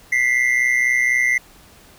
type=tone pair together; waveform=triangle; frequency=1976 / 2100 Hz; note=B6 / C7; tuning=0 / +6 cents; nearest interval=minor second; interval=106 cents; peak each=-16 dBFS; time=0.12-1.38 s; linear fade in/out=5 ms; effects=pink hiss -48 dBFS RMS until 1.98 s